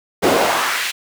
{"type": "noise with high-pass filter sweep", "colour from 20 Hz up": "brown", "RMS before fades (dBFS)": -17, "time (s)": [0.22, 0.92], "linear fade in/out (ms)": 20, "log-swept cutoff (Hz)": [330, 2700], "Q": 1.4, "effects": []}